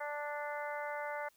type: harmonic tone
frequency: 293.7 Hz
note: D4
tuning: in tune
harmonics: 2 / 3 / 4 / 5 / 6 / 7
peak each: -41 / -42 / -48 / -45 / -49 / -47 dBFS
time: 0-1.29 s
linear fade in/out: 10 ms
effects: white hiss -70 dBFS RMS until 1.36 s